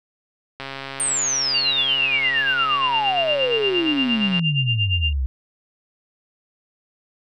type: click train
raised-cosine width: 0.3 ms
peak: -15 dBFS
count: 517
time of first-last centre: 0.6-4.394 s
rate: 136 Hz
type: exponential sweep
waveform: sine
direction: down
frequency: 8910 to 62.3 Hz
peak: -19 dBFS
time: 1-5.26 s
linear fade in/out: 0 ms
type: tone with tremolo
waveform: sine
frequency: 2794 Hz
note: F7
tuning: in tune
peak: -18 dBFS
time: 1.54-5.13 s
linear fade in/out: 5 ms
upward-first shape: sine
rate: 8.6 Hz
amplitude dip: 90%
effects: none